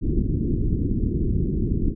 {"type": "low-pass noise", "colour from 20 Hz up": "pink", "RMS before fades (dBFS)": -22, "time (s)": [0.01, 1.95], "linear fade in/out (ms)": 50, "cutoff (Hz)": 370, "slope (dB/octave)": 48, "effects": []}